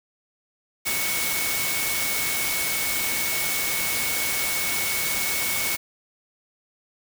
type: tone in noise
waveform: sine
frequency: 2217 Hz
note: C#7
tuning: in tune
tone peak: -29 dBFS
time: 0.85-5.77 s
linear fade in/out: 20 ms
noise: white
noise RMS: -26 dBFS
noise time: 0.85-5.77 s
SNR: -6 dB
effects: none